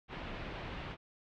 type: low-pass noise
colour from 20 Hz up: pink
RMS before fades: -43 dBFS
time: 0.08-0.97 s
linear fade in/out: 50 ms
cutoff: 3300 Hz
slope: 24 dB/octave
effects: none